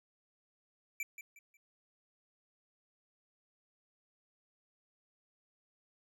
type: tone with echo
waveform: square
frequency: 2333 Hz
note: D7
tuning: 12 cents flat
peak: -36 dBFS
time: 1-1.03 s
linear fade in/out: 2 ms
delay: 180 ms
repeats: 3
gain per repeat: -10 dB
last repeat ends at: 1.57 s
effects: none